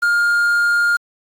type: tone with quantisation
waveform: triangle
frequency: 1412 Hz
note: F6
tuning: 19 cents sharp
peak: -11 dBFS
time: 0.02-0.97 s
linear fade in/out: 10 ms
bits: 6
effects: AAC 64 kbps

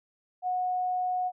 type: tone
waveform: sine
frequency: 731 Hz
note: F#5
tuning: 21 cents flat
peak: -26 dBFS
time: 0.42-1.32 s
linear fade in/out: 50 ms
effects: none

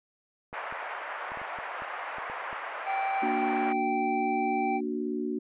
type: clicks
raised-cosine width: 1 ms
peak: -28 dBFS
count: 10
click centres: 0.529 / 0.725 / 1.319 / 1.373 / 1.416 / 1.587 / 1.821 / 2.184 / 2.299 / 2.529 s
type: band-pass noise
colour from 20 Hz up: pink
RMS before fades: -37 dBFS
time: 0.53-3.73 s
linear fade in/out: 10 ms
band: 650 to 2100 Hz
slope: 24 dB/octave
type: tone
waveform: square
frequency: 778 Hz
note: G5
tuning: 13 cents flat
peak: -28 dBFS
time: 2.85-4.81 s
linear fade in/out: 50 ms
type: chord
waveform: sine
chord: Bb augmented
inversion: none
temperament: equal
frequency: 233.1 / 293.7 / 370 Hz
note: Bb3 / D4 / F#4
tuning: 0 / 0 / 0 cents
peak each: -33 dBFS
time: 3.22-5.39 s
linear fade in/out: 10 ms
effects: resampled to 8000 Hz

